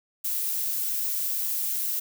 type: noise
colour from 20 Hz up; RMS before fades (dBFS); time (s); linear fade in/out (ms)
violet; -28; 0.24-2; 10
effects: none

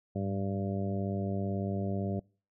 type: harmonic tone with a mistuned harmonic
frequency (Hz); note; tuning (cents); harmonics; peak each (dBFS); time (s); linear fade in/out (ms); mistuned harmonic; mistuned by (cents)
98; G2; 0; 1 / 2 / 3 / 4 / 5 / 6 / 7; -34 / -34 / -42 / -40 / -46 / -41 / -44; 0.15-2.2; 10; 1; +58
effects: noise-tail reverb RT60 0.4 s tail -26 dB re dry

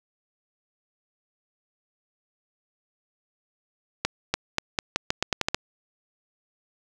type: accelerating click train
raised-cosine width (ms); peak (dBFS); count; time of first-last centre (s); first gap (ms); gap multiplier
0.2; -5; 11; 4.05-5.545; 290; 0.84
effects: none

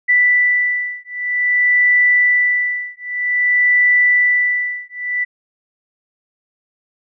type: beating tone pair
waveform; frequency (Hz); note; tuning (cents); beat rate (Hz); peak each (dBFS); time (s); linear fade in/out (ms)
sine; 1975.5 / 1976.02; B6 / B6; 0 / 0; 0.52; -15; 0.08-5.25; 20
effects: none

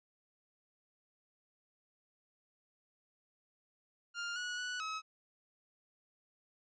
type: tone with pitch steps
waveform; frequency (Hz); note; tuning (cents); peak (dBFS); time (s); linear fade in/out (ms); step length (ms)
sawtooth; 1403 / 1462 / 1478 / 1282; F6 / F#6 / F#6 / E6; +8 / -21 / -2 / -49; -34; 4.14-5.02; 50; 220
effects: resampled to 16000 Hz

